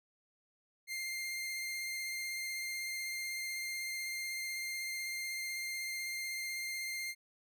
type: tone with vibrato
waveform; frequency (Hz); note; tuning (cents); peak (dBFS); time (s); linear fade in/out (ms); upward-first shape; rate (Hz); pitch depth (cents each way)
sawtooth; 2106; C7; +11; -34; 0.87-7.15; 50; sine; 16; 12
effects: none